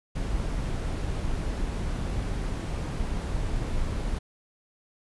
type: noise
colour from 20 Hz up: brown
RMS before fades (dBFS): -29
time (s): 0.15-4.19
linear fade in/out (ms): 10
effects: resampled to 24000 Hz